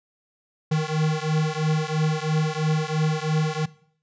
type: beating tone pair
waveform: square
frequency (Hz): 154.3 / 157.3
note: D#3 / D#3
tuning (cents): -14 / +19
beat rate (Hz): 3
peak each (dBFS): -24 / -25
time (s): 0.71-3.66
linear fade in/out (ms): 10
effects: noise-tail reverb RT60 0.6 s tail -20 dB re dry + resampled to 16000 Hz